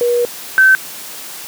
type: tone pair in turn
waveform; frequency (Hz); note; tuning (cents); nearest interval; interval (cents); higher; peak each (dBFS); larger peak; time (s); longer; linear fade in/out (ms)
sine; 481.4 / 1540.3; B4 / G6; -44 / -31; octave + minor sixth; 2013; second; -11 / -5; second; 0.01-0.25 / 0.58-0.75; first; 0
effects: white hiss -30 dBFS RMS until 1.47 s + high-pass 150 Hz 12 dB/octave